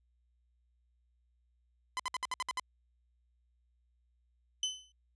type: tone bursts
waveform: sawtooth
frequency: 1017 Hz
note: C6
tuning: 50 cents flat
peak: -29 dBFS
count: 8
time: 1.97-2.597 s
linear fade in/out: 0 ms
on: 25 ms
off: 61 ms
type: tone with exponential decay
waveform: 30% pulse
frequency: 3032 Hz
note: F#7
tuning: 42 cents sharp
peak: -25 dBFS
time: 4.63-4.92 s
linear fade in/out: 2 ms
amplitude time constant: 61 ms
effects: added 60 Hz sine -70 dBFS peak until 5.15 s + resampled to 22050 Hz